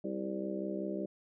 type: harmonic tone with a mistuned harmonic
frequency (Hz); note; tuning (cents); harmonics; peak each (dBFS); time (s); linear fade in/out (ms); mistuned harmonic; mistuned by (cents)
65.4; C2; 0; 3 / 4 / 5 / 6 / 7 / 8 / 9; -39 / -49 / -39 / -41 / -50 / -47 / -42; 0.04-1.06; 5; 8; -36
effects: none